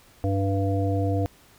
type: harmonic tone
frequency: 98 Hz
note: G2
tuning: in tune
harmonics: 1 / 3 / 5 / 7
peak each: -23 / -28 / -30 / -31 dBFS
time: 0.24-1.26 s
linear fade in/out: 0 ms
effects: pink hiss -55 dBFS RMS until 1.58 s